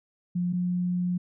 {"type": "tone pair in turn", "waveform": "sine", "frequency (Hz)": [177.2, 178.64], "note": ["F3", "F3"], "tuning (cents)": [25, 39], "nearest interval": "unison", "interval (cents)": 14, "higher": "second", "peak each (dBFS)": -24, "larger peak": "neither", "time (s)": [[0.35, 0.53], [0.53, 1.18]], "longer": "second", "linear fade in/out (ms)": 10, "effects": []}